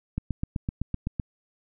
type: click train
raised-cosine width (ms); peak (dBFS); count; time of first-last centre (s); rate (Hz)
5; -15; 9; 0.18-1.198; 7.86
effects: none